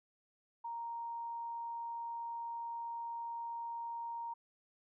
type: tone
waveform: sine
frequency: 932.3 Hz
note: A#5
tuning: in tune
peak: -39 dBFS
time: 0.64-4.34 s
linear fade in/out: 10 ms
effects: none